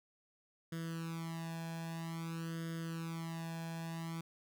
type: tone with flanger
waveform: sawtooth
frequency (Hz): 164.81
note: E3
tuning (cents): 0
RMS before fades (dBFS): -42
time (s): 0.72-4.21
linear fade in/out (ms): 5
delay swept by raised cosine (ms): 0.6 to 1.2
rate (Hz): 0.51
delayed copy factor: +0.9
effects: none